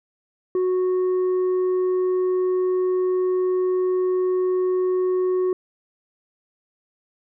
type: tone with tanh clipping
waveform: triangle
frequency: 368.1 Hz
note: F#4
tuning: 9 cents flat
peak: -19 dBFS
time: 0.55-5.53 s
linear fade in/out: 2 ms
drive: 8 dB
effects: none